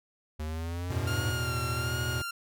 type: exponential sweep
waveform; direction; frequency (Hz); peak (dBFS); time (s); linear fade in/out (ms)
square; up; 76 to 103.9; -33; 0.39-1.32; 10
type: chord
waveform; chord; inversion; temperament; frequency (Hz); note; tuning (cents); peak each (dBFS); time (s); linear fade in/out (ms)
square; E suspended fourth; none; equal; 82.41 / 110 / 123.47; E2 / A2 / B2; 0 / 0 / 0; -36 / -38 / -34; 0.9-2.22; 5
type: tone with vibrato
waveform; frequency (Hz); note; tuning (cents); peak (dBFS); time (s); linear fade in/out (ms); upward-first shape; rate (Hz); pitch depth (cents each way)
sawtooth; 1396.9; F6; 0; -30; 1.07-2.31; 5; sine; 1.3; 40
effects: none